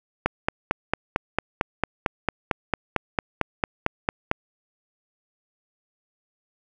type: click train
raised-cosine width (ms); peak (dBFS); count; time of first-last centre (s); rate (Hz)
0.5; -5; 19; 0.26-4.314; 4.44
effects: none